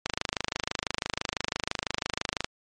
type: click train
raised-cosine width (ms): 0.2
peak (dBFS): -9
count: 63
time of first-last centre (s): 0.06-2.445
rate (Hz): 26
effects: MP3 48 kbps